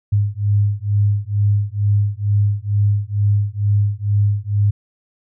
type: beating tone pair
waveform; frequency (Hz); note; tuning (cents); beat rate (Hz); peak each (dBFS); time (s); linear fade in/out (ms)
sine; 101.5 / 103.7; G#2 / G#2; -39 / -2; 2.2; -17; 0.12-4.71; 10
effects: none